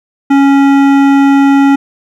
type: tone with hard clipping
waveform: triangle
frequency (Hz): 277.2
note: C#4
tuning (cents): 0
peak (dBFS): -6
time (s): 0.3-1.76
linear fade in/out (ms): 10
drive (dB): 18
effects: none